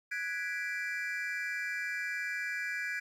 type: chord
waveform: triangle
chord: G# half-diminished seventh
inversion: third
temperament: equal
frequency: 1480 / 1661.2 / 1975.5 / 2349 Hz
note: F#6 / G#6 / B6 / D7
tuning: 0 / 0 / 0 / 0 cents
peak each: -40 / -35 / -39 / -38 dBFS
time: 0.11-3 s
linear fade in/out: 10 ms
effects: 11-bit